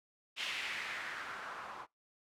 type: noise with low-pass filter sweep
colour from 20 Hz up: blue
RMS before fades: -42 dBFS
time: 0.36-1.87 s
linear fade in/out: 50 ms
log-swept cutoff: 2900 to 980 Hz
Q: 2.4
effects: noise-tail reverb RT60 0.2 s tail -26 dB re dry